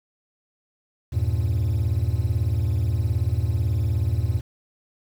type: chord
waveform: triangle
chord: E diminished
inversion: none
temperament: equal with one note detuned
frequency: 80.39 / 98 / 116.54 Hz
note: E2 / G2 / Bb2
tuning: -43 / 0 / 0 cents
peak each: -22 dBFS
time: 1.12-4.41 s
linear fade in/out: 20 ms
effects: tanh soft clip ceiling -10 dBFS + 8-bit